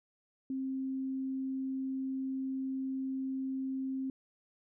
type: tone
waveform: sine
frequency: 265.1 Hz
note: C4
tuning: 23 cents sharp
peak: -33 dBFS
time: 0.5-4.1 s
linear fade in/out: 2 ms
effects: none